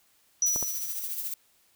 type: tone with exponential decay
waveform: sine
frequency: 5890 Hz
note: F#8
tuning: 9 cents flat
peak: -20 dBFS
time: 0.42-1.3 s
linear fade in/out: 2 ms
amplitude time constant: 190 ms
type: noise with tremolo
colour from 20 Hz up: violet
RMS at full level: -32 dBFS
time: 0.46-1.34 s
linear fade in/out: 5 ms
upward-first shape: sine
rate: 14 Hz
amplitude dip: 45%
type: clicks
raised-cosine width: 1 ms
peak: -21 dBFS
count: 2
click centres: 0.561 / 0.627 s
effects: white hiss -65 dBFS RMS until 1.75 s